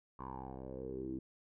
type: tone with low-pass filter sweep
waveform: 10% pulse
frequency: 65.41 Hz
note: C2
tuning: in tune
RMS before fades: -44 dBFS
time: 0.19-1.19 s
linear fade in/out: 5 ms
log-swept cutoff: 1100 to 300 Hz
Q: 6.8
effects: none